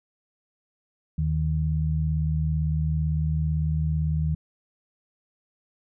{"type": "tone pair together", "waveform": "sine", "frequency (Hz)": [77.7, 155.58], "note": ["D#2", "D#3"], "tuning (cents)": [-2, 0], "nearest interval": "octave", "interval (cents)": 1202, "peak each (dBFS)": [-25, -24], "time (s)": [1.18, 4.35], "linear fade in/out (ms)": 5, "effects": []}